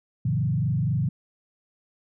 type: tone with frequency modulation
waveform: sine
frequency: 136.5 Hz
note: C#3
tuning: 26 cents flat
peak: -21 dBFS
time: 0.25-1.09 s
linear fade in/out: 5 ms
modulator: 24 Hz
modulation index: 1.4
effects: none